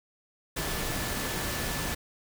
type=tone in noise; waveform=sine; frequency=1744 Hz; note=A6; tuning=16 cents flat; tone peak=-42 dBFS; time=0.56-1.95 s; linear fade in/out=10 ms; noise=pink; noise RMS=-32 dBFS; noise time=0.56-1.95 s; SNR=-13 dB; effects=none